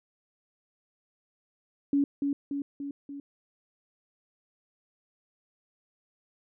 sine tone with echo, 282.1 Hz, C#4, 30 cents sharp, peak -21 dBFS, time 1.93-2.04 s, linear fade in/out 2 ms, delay 290 ms, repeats 4, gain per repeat -4 dB, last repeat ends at 3.2 s, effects none

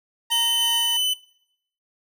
sawtooth tone with tremolo, 931 Hz, A#5, 2 cents flat, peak -24 dBFS, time 0.3-0.97 s, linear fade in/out 5 ms, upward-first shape sine, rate 2.9 Hz, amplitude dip 45%
45% pulse tone with pitch glide, 3042 to 3014 Hz, F#7 to F#7, +47 to +31 cents, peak -19 dBFS, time 0.31-1.14 s, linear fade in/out 10 ms, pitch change -16 cents, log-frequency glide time 0.53-0.85 s
effects noise-tail reverb RT60 0.7 s tail -20 dB re dry

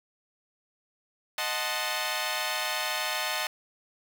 10% pulse chord, D# diminished seventh, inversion none, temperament equal, 622.3 / 740 / 880 / 1046.5 Hz, D#5 / F#5 / A5 / C6, 0 / 0 / 0 / 0 cents, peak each -25 / -26 / -25 / -27 dBFS, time 1.38-3.47 s, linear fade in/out 2 ms, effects 9-bit

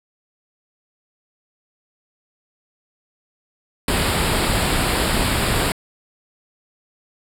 pink band-stop noise, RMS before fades -19 dBFS, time 3.88-5.72 s, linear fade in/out 2 ms, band 5100 to 7300 Hz, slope 96 dB/octave, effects low-pass 11000 Hz 12 dB/octave

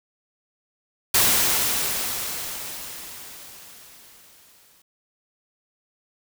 white noise with exponential decay, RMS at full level -17 dBFS, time 1.14-4.82 s, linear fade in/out 5 ms, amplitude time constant 800 ms, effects none

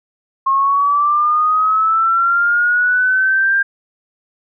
sine linear sweep, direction up, 1073 to 1600 Hz, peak -11 dBFS, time 0.46-3.63 s, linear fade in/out 10 ms, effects none

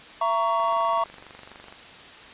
triangle chord, A# diminished, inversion second, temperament just, 671.3 / 932.3 / 1118.8 Hz, E5 / A#5 / C#6, +31 / 0 / +16 cents, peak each -24 / -24 / -22 dBFS, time 0.21-1.04 s, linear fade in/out 5 ms
click train, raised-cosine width 0.5 ms, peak -29 dBFS, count 28, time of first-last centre 0.6-1.725 s, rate 24 Hz
effects white hiss -44 dBFS RMS until 2.33 s + resampled to 8000 Hz

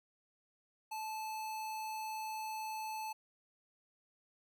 square tone, 871 Hz, A5, 18 cents flat, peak -40 dBFS, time 0.91-3.13 s, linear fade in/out 10 ms, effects none

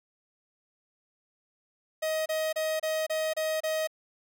45% pulse tone bursts, 630 Hz, D#5, 21 cents sharp, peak -27 dBFS, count 7, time 2.02-3.874 s, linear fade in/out 10 ms, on 240 ms, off 29 ms, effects none

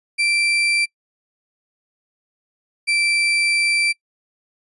35% pulse tone pair in turn, 2349 / 2341 Hz, D7 / D7, 0 / -6 cents, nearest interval unison, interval 6 cents, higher first, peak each -14 dBFS, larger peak neither, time 0.18-0.86 / 2.87-3.93 s, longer second, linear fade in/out 20 ms, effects noise-tail reverb RT60 0.1 s tail -26 dB re dry + resampled to 24000 Hz

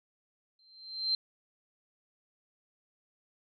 sine tone with exponential growth, 4131 Hz, C8, 23 cents flat, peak -24 dBFS, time 0.59-1.15 s, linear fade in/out 2 ms, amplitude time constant 120 ms, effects none

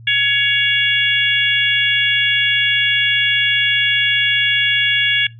harmonic tone, 560 Hz, C#5, 18 cents sharp, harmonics 3 / 4 / 5 / 6, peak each -18 / -18 / -18 / -18 dBFS, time 0.07-5.27 s, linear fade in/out 5 ms, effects noise-tail reverb RT60 0.2 s tail -22 dB re dry + added 115 Hz sine -36 dBFS peak until 5.39 s

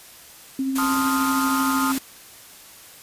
sine tone with tremolo, 267.1 Hz, C4, 36 cents sharp, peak -20 dBFS, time 0.59-1.98 s, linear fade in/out 2 ms, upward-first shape sine, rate 13 Hz, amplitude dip 30%
white noise, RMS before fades -29 dBFS, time 0.75-1.99 s, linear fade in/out 10 ms
sine chord, F dominant seventh, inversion first, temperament equal, 880 / 1046.5 / 1244.5 / 1396.9 Hz, A5 / C6 / Eb6 / F6, 0 / 0 / 0 / 0 cents, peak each -30 / -29 / -25 / -28 dBFS, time 0.78-1.92 s, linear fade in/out 5 ms
effects white hiss -45 dBFS RMS until 3.02 s + resampled to 32000 Hz

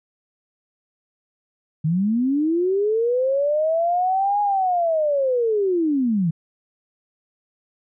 sine linear two-way sweep, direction up then down, 148.5 to 830.6 to 154.2 Hz, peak -17 dBFS, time 1.84-6.31 s, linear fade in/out 10 ms, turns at 4.41 s, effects none

